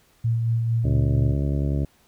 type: tone with tremolo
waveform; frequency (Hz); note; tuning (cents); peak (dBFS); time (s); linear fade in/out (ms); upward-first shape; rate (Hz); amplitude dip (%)
sine; 115; A#2; -23; -18; 0.24-1.34; 10; sine; 4.4; 30
type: harmonic tone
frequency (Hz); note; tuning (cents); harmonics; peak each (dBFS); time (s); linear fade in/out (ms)
70.5; C#2; +30; 1 / 2 / 3 / 4 / 5 / 6 / 7 / 8 / 9; -24 / -24 / -33 / -31 / -36 / -40 / -45 / -40 / -42; 0.84-1.85; 5
effects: pink hiss -60 dBFS RMS until 2.07 s